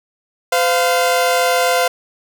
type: tone pair together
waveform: sawtooth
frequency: 510.9 / 697 Hz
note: C5 / F5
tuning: -41 / -4 cents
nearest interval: perfect fourth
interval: 537 cents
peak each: -12 dBFS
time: 0.52-1.88 s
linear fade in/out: 5 ms
effects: none